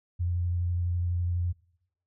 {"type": "tone with vibrato", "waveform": "sine", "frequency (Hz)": 87.6, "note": "F2", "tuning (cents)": 6, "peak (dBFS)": -25, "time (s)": [0.19, 1.53], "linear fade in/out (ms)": 20, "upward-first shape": "square", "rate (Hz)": 12, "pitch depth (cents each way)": 12, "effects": ["noise-tail reverb RT60 0.8 s tail -23 dB re dry"]}